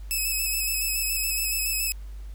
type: tone with vibrato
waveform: 5% pulse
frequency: 2588 Hz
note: E7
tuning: 32 cents flat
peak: -16 dBFS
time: 0.11-1.92 s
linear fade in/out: 0 ms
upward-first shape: square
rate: 7.1 Hz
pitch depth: 23 cents each way
effects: added 50 Hz sine -35 dBFS peak until 2.34 s + pink hiss -58 dBFS RMS until 2.34 s